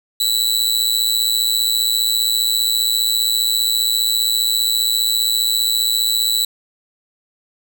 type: tone with amplitude modulation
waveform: sawtooth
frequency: 3951 Hz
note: B7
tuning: in tune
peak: -8 dBFS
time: 0.2-6.45 s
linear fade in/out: 5 ms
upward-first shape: sine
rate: 115 Hz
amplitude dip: 90%
effects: none